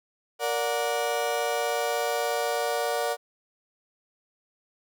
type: chord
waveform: 35% pulse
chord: Bb augmented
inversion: none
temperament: just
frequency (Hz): 466.2 / 582.7 / 728.4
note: Bb4 / D5 / F#5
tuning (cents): 0 / -14 / -27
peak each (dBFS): -28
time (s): 0.39-3.17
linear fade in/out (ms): 50
effects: none